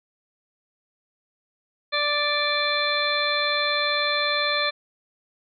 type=harmonic tone; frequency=587.3 Hz; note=D5; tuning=in tune; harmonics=1 / 2 / 3 / 4 / 6 / 7; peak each=-28 / -28 / -28 / -28 / -28 / -28 dBFS; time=1.92-4.71 s; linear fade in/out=20 ms; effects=none